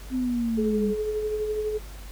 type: exponential sweep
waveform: sine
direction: down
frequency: 261.6 to 197.6 Hz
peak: -23 dBFS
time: 0.1-0.95 s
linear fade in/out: 50 ms
type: tone with tremolo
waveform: sine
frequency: 427.3 Hz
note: G#4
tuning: 49 cents sharp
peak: -23 dBFS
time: 0.57-1.79 s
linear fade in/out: 20 ms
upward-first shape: triangle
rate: 12 Hz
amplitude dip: 45%
effects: added 50 Hz sine -38 dBFS peak until 2.11 s + pink hiss -47 dBFS RMS until 2.11 s